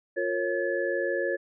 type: tone cluster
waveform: sine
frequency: 353 / 460.1 / 547 / 1717 Hz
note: F4 / A#4 / C#5 / A6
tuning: +19 / -23 / -23 / -43 cents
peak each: -31 / -32 / -29 / -32 dBFS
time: 0.16-1.37 s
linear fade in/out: 20 ms
effects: none